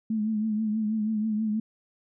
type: tone with vibrato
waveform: sine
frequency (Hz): 216.2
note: A3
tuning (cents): -30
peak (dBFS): -24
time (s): 0.1-1.6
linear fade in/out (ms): 5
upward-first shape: triangle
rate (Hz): 6.2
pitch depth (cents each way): 61
effects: none